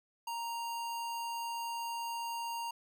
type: tone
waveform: square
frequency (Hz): 932.3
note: A#5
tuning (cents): 0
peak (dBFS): -37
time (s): 0.27-2.71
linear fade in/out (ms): 5
effects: none